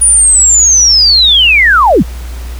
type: linear sweep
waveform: sine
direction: down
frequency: 9700 to 116.6 Hz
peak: -3 dBFS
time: 0.01-2.03 s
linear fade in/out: 10 ms
effects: added 60 Hz sine -19 dBFS peak until 2.59 s + pink hiss -33 dBFS RMS until 2.59 s